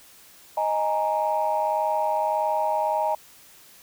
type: chord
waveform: sine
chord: D# suspended fourth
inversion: none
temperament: equal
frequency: 622.3 / 830.6 / 932.3 Hz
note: D#5 / G#5 / A#5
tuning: 0 / 0 / 0 cents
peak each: -25 dBFS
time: 0.57-3.15 s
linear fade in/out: 5 ms
effects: tanh soft clip ceiling -13 dBFS + white hiss -51 dBFS RMS until 3.82 s